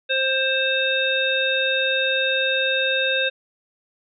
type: harmonic tone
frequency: 528 Hz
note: C5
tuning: 16 cents sharp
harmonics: 1 / 3 / 5 / 7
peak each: -24 / -24 / -24 / -24 dBFS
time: 0.09-3.3 s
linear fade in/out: 20 ms
effects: none